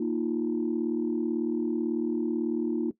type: chord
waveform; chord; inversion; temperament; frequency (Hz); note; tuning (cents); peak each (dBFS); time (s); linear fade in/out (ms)
sine; Bb suspended fourth; none; equal; 233.1 / 311.1 / 349.2; Bb3 / Eb4 / F4; 0 / 0 / 0; -29; 0-2.91; 5
effects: noise-tail reverb RT60 0.1 s tail -17 dB re dry + tanh soft clip ceiling -18 dBFS